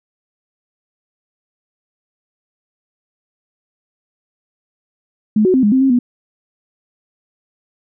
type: tone with pitch steps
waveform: sine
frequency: 213.6 / 370.4 / 260.4 / 207.5 / 261.8 / 268.3 / 245 Hz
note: G#3 / F#4 / C4 / G#3 / C4 / C4 / B3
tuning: +49 / +2 / -8 / -1 / +1 / +44 / -14 cents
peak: -9 dBFS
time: 5.36-5.99 s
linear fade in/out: 5 ms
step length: 90 ms
effects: none